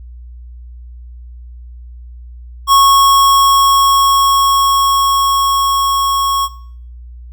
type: tone with level ramp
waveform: square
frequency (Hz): 1100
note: C#6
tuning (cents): -14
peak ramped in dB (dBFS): -6 to -13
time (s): 2.67-6.49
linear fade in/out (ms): 50
effects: noise-tail reverb RT60 0.6 s tail -21 dB re dry + added 60 Hz sine -30 dBFS peak until 7.32 s